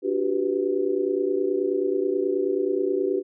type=chord; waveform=sine; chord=G major seventh; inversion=second; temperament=equal with one note detuned; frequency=293.7 / 362.6 / 392 / 493.9 Hz; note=D4 / F#4 / G4 / B4; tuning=0 / -35 / 0 / 0 cents; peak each=-30 / -26 / -24 / -30 dBFS; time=0.02-3.23 s; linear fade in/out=50 ms; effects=none